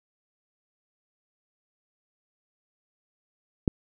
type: click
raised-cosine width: 3 ms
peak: -8 dBFS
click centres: 3.678 s
effects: none